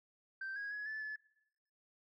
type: tone with pitch steps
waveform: sine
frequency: 1562 / 1648 / 1683 / 1743 / 1725 Hz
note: G6 / G#6 / G#6 / A6 / A6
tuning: -7 / -14 / +23 / -17 / -35 cents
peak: -38 dBFS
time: 0.41-1.16 s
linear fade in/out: 5 ms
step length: 150 ms
effects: noise-tail reverb RT60 0.8 s tail -20 dB re dry + tanh soft clip ceiling -37 dBFS